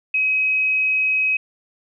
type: tone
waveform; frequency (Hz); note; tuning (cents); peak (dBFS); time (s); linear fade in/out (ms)
sine; 2540; D#7; +35; -16; 0.14-1.37; 5
effects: none